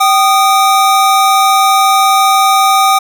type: tone pair together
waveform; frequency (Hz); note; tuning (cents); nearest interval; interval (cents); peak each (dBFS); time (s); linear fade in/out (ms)
square; 776 / 1230.7; G5 / D#6; -18 / -19; minor sixth; 799; -10; 0-2.99; 10
effects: none